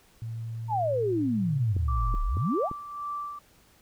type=tone; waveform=sine; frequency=113.8 Hz; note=A#2; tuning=41 cents flat; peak=-32 dBFS; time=0.22-2.15 s; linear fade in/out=0 ms
type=exponential two-way sweep; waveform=sine; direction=down then up; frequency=932.3 to 33.78 to 932.3 Hz; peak=-24 dBFS; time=0.68-2.7 s; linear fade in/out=50 ms; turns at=2.23 s
type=clicks; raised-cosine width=3 ms; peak=-23 dBFS; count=4; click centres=1.766 / 2.141 / 2.37 / 2.714 s
type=tone with tremolo; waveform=sine; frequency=1168 Hz; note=D6; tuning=10 cents flat; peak=-30 dBFS; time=1.88-3.39 s; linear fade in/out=5 ms; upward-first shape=sine; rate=1.8 Hz; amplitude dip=60%
effects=pink hiss -60 dBFS RMS until 3.81 s